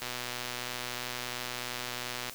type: click train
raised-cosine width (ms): 0.2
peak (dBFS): -18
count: 281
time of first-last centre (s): 0.02-2.296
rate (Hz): 123
effects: white hiss -46 dBFS RMS until 2.34 s